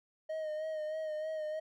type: tone with vibrato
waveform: triangle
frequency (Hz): 622.3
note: D#5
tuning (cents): 0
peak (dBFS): -33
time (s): 0.29-1.6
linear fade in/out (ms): 10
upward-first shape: sine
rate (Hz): 3.2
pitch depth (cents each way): 34
effects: none